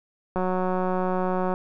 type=click train; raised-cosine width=1 ms; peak=-13 dBFS; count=218; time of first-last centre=0.36-1.539 s; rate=184 Hz; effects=none